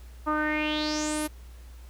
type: tone with low-pass filter sweep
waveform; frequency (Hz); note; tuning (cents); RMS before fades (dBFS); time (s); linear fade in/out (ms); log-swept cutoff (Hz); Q
sawtooth; 304.3; D#4; -38; -28; 0.26-1.28; 20; 1100 to 12000; 5.9
effects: added 60 Hz sine -43 dBFS peak until 1.89 s + pink hiss -57 dBFS RMS until 1.89 s